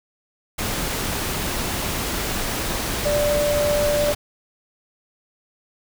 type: tone in noise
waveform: sine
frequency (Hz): 587.3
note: D5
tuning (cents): 0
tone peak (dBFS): -18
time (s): 3.05-4.13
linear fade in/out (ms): 10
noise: pink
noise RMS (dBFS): -25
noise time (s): 0.58-4.15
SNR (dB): +4
effects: none